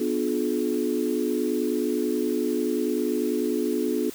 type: chord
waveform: sine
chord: B diminished seventh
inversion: none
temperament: just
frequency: 246.9 / 296.3 / 355.6 / 426.7 Hz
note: B3 / D4 / F4 / Ab4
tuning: 0 / +15 / +31 / +47 cents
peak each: -28 dBFS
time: 0-4.1 s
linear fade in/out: 5 ms
effects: white hiss -43 dBFS RMS until 4.14 s